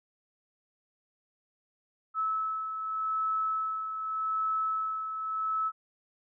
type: beating tone pair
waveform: sine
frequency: 1301 / 1301.84 Hz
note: E6 / E6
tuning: -23 / -22 cents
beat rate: 0.84 Hz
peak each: -29 / -38 dBFS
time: 2.14-5.72 s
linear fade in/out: 50 ms
effects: none